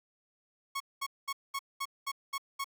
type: tone bursts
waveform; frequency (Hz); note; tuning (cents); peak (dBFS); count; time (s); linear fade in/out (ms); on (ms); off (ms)
sawtooth; 1101; C#6; -12; -29; 8; 0.75-2.644; 10; 53; 210
effects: none